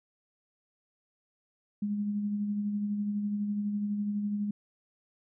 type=tone with tremolo; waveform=sine; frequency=206.1 Hz; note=G#3; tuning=13 cents flat; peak=-27 dBFS; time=1.82-4.51 s; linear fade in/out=5 ms; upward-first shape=sine; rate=12 Hz; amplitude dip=35%; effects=none